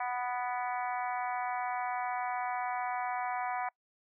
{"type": "harmonic tone with a mistuned harmonic", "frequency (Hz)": 246.9, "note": "B3", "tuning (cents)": 0, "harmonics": [3, 4, 5, 6, 7, 8, 9], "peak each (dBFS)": [-34, -38, -43, -45, -46, -46, -46], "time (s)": [0, 3.69], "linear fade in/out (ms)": 5, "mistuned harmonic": 9, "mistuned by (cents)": 30, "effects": ["noise-tail reverb RT60 0.1 s tail -25 dB re dry"]}